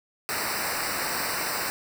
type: noise with comb filter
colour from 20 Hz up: pink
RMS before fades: -29 dBFS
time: 0.29-1.7 s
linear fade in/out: 0 ms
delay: 0.3 ms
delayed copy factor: -0.95
effects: none